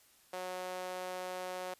sawtooth tone with high-pass filter, 183.1 Hz, F#3, 18 cents flat, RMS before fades -41 dBFS, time 0.33-1.74 s, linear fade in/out 5 ms, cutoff 570 Hz, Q 2.1, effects white hiss -65 dBFS RMS until 1.79 s + resampled to 32000 Hz

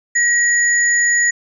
sine tone pair together, 1905 / 6881 Hz, A#6 / A8, +37 / -40 cents, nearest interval octave + minor seventh, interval 2223 cents, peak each -13 / -17 dBFS, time 0.15-1.31 s, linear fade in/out 10 ms, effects none

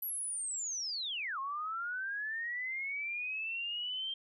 sine linear two-way sweep, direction down then up, 11870 to 1060 to 3171 Hz, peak -35 dBFS, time 0.02-4.14 s, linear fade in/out 5 ms, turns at 1.39 s, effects none

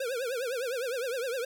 square tone with vibrato, 500 Hz, B4, 21 cents sharp, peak -31 dBFS, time 0-1.45 s, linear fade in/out 5 ms, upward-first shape triangle, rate 9.8 Hz, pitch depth 190 cents each way, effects none

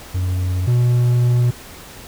triangle tone pair in turn, 91.3 / 121.87 Hz, F#2 / B2, -23 / -23 cents, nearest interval perfect fourth, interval 500 cents, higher second, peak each -15 / -10 dBFS, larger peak second, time 0.14-0.67 / 0.67-1.51 s, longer second, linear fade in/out 10 ms, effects pink hiss -38 dBFS RMS until 2.07 s

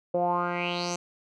10% pulse tone with low-pass filter sweep, 175.3 Hz, F3, 7 cents sharp, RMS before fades -28 dBFS, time 0.14-0.96 s, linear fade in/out 5 ms, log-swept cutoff 530 to 6900 Hz, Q 5.3, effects none

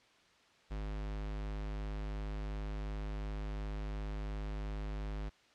square tone, 51.4 Hz, G#1, 17 cents flat, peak -38 dBFS, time 0.7-5.3 s, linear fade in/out 20 ms, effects white hiss -65 dBFS RMS until 5.54 s + low-pass 4000 Hz 12 dB/octave

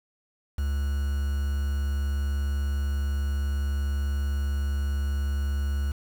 triangle tone with quantisation, 70.3 Hz, C#2, 25 cents sharp, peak -22 dBFS, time 0.58-5.92 s, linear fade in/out 5 ms, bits 7, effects none

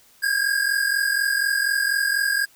square tone pair together, 1602 / 1646.1 Hz, G6 / G#6, +37 / -16 cents, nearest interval unison, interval 47 cents, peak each -23 dBFS, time 0.22-2.46 s, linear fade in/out 20 ms, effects white hiss -55 dBFS RMS until 2.55 s

